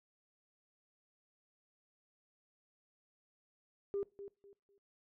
sine tone with echo, 400 Hz, G4, 35 cents sharp, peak -33 dBFS, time 3.94-4.03 s, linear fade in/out 0 ms, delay 250 ms, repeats 3, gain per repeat -12 dB, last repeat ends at 4.78 s, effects noise-tail reverb RT60 0.3 s tail -22 dB re dry + tanh soft clip ceiling -30 dBFS

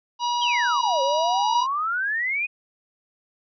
harmonic tone, 963 Hz, B5, 44 cents flat, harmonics 1 / 3 / 4 / 5 / 6, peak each -22 / -32 / -34 / -36 / -38 dBFS, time 0.19-1.67 s, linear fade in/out 50 ms
sine exponential two-way sweep, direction down then up, 3348 to 528 to 2525 Hz, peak -22 dBFS, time 0.41-2.47 s, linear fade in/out 20 ms, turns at 1.02 s
effects none

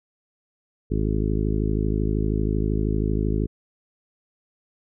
harmonic tone, 52.8 Hz, G#1, 29 cents sharp, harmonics 1 / 2 / 3 / 4 / 5 / 6 / 7 / 8, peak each -24 / -27 / -29 / -30 / -31 / -32 / -32 / -33 dBFS, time 0.9-3.47 s, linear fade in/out 20 ms, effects none

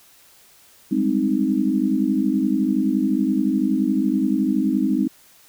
sine chord, Ab major seventh, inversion third, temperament equal, 196 / 207.7 / 261.6 / 311.1 Hz, G3 / Ab3 / C4 / Eb4, 0 / 0 / 0 / 0 cents, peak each -26 / -23 / -21 / -22 dBFS, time 0.91-5.08 s, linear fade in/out 10 ms, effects white hiss -52 dBFS RMS until 5.48 s

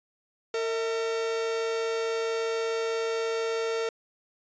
45% pulse tone pair together, 454.1 / 648 Hz, A#4 / E5, -45 / -30 cents, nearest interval tritone, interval 615 cents, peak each -27 / -38 dBFS, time 0.54-3.89 s, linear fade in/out 2 ms, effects resampled to 16000 Hz

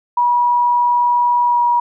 sine tone with pitch glide, 967 to 959.8 Hz, B5 to B5, -37 to -50 cents, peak -11 dBFS, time 0.17-1.8 s, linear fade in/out 5 ms, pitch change -13 cents, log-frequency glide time 1.45-1.6 s, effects none

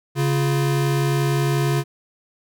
square tone pair together, 139.6 / 347.6 Hz, C#3 / F4, +13 / -8 cents, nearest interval octave + major third, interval 1579 cents, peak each -19 / -26 dBFS, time 0.15-1.84 s, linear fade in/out 50 ms, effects none

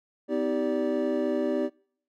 triangle tone cluster, 253.5 / 317.1 / 390.9 / 581 Hz, B3 / D#4 / G4 / D5, +45 / +33 / -5 / -19 cents, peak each -28 dBFS, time 0.28-1.7 s, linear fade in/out 50 ms, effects noise-tail reverb RT60 0.6 s tail -25 dB re dry

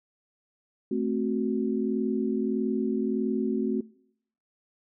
sine chord, F# diminished, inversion first, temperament equal, 220 / 261.6 / 370 Hz, A3 / C4 / F#4, 0 / 0 / 0 cents, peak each -29 dBFS, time 0.91-3.81 s, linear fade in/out 5 ms, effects noise-tail reverb RT60 0.7 s tail -22 dB re dry

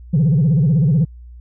sine tone with vibrato, 150.9 Hz, D3, 47 cents sharp, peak -9 dBFS, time 0.13-1.05 s, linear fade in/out 10 ms, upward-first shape sine, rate 16 Hz, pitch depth 250 cents each way, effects tanh soft clip ceiling -9 dBFS + added 60 Hz sine -35 dBFS peak until 1.4 s

